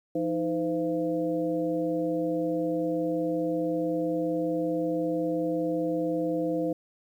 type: harmonic tone with a mistuned harmonic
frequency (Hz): 170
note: F3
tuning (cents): -46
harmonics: 1 / 2 / 3 / 4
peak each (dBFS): -36 / -28 / -29 / -37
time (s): 0.15-6.73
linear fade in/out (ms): 5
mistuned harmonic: 2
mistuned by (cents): -130
effects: 10-bit